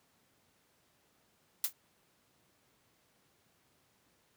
blue noise with exponential decay, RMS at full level -26 dBFS, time 1.64-1.73 s, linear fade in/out 2 ms, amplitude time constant 19 ms, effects pink hiss -71 dBFS RMS until 4.36 s + high-pass 100 Hz 12 dB/octave

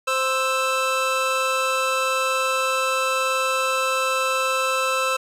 25% pulse tone pair together, 523.2 / 1318.5 Hz, C5 / E6, 0 / 0 cents, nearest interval octave + major third, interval 1600 cents, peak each -20 / -18 dBFS, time 0.07-5.17 s, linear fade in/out 10 ms, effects low-pass 10000 Hz 12 dB/octave + 9-bit

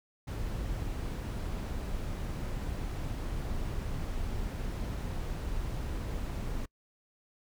brown noise, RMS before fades -35 dBFS, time 0.27-6.66 s, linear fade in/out 10 ms, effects noise-tail reverb RT60 0.1 s tail -26 dB re dry

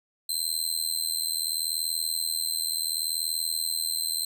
20% pulse tone with amplitude modulation, 4112 Hz, C8, 31 cents flat, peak -17 dBFS, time 0.29-4.25 s, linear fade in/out 5 ms, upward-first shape sine, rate 80.7 Hz, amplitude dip 85%, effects none

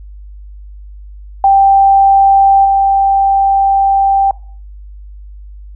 sine tone with level steps, 785 Hz, G5, 2 cents sharp, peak -4 / -7 dBFS, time 1.44-4.31 s, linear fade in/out 2 ms, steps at 2.64 s, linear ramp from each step 20 ms, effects noise-tail reverb RT60 0.5 s tail -23 dB re dry + added 50 Hz sine -29 dBFS peak until 5.75 s

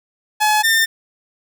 sawtooth tone pair in turn, 851 / 1803.2 Hz, G#5 / A6, +42 / +42 cents, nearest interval octave + minor second, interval 1300 cents, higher second, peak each -9 dBFS, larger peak neither, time 0.4-0.63 / 0.63-0.86 s, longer neither, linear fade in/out 20 ms, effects none

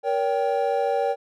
triangle chord, G diminished, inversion first, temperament just, 470.4 / 564.5 / 784 Hz, Bb4 / Db5 / G5, +16 / +31 / 0 cents, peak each -23 / -23 / -23 dBFS, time 0.03-1.16 s, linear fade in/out 50 ms, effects none

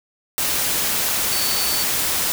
sine tone in noise, 4495 Hz, C#8, 23 cents sharp, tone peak -25 dBFS, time 1.32-1.83 s, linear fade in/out 0 ms, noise white, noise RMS -21 dBFS, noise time 0.38-2.32 s, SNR -7 dB, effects none

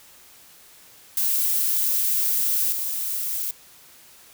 violet noise with level steps, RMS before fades -22 / -27 dBFS, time 1.17-3.51 s, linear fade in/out 2 ms, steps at 2.72 s, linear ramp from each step 5 ms, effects white hiss -50 dBFS RMS until 4.33 s

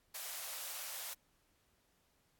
white high-pass noise, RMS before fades -44 dBFS, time 0.14-1.14 s, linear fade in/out 10 ms, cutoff 520 Hz, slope 48 dB/octave, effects pink hiss -75 dBFS RMS until 2.39 s + AAC 64 kbps

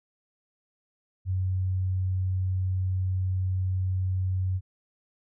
sine tone, 93.2 Hz, F#2, 13 cents sharp, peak -24 dBFS, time 1.25-4.61 s, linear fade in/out 50 ms, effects none

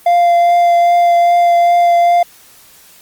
triangle tone with vibrato, 694 Hz, F5, 11 cents flat, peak -5 dBFS, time 0.06-2.23 s, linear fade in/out 5 ms, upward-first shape triangle, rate 2.5 Hz, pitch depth 12 cents each way, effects white hiss -43 dBFS RMS until 3.01 s + Opus 32 kbps

